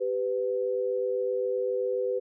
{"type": "tone pair together", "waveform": "sine", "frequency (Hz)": [392, 499.6], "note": ["G4", "B4"], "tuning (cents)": [0, 20], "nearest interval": "major third", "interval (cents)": 420, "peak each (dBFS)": [-30, -27], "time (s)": [0, 2.2], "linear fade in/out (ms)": 20, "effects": []}